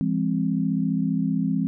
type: tone cluster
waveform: sine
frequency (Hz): 167.8 / 203.1 / 262.3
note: E3 / G#3 / C4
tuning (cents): +31 / -38 / +4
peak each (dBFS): -25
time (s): 0.01-1.67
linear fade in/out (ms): 0
effects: none